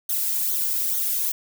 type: noise with flanger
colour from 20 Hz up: violet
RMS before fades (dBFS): -24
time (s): 0.09-1.32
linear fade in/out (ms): 5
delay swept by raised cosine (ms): 0.39 to 1.79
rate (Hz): 2.3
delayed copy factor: -0.95
effects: none